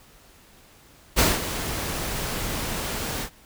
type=noise with ADSR envelope; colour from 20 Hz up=pink; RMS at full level=-17 dBFS; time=1.16-3.3 s; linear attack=31 ms; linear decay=200 ms; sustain=-12 dB; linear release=78 ms; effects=pink hiss -53 dBFS RMS until 3.45 s